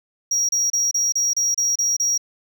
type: tone bursts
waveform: triangle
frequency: 5680 Hz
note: F8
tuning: 28 cents sharp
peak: -16 dBFS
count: 9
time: 0.31-2.178 s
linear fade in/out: 5 ms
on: 180 ms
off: 31 ms
effects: none